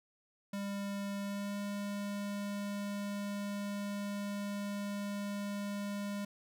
square tone with pitch glide, 200 to 202.7 Hz, G3 to G#3, +35 to -42 cents, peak -37 dBFS, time 0.53-6.25 s, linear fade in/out 5 ms, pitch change +23 cents, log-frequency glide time 1.19-1.58 s, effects none

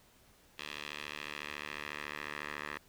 10% pulse tone with band-pass filter sweep, 74 Hz, D2, 14 cents sharp, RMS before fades -43 dBFS, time 0.58-2.78 s, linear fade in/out 10 ms, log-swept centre 3000 to 1800 Hz, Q 1.7, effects pink hiss -64 dBFS RMS until 2.88 s

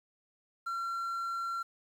triangle tone with quantisation, 1365 Hz, F6, 40 cents flat, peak -31 dBFS, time 0.66-1.63 s, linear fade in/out 10 ms, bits 10, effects none

